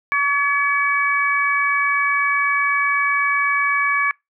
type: harmonic tone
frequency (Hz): 568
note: C#5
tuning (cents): +42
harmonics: 2 / 3 / 4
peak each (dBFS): -20 / -20 / -20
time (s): 0.12-4.11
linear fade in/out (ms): 0
effects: noise-tail reverb RT60 0.2 s tail -26 dB re dry